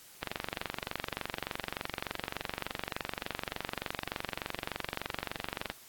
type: click train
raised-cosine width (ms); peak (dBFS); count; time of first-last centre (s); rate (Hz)
0.3; -17; 129; 0.23-5.7; 23.4
effects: white hiss -54 dBFS RMS until 5.88 s + AAC 64 kbps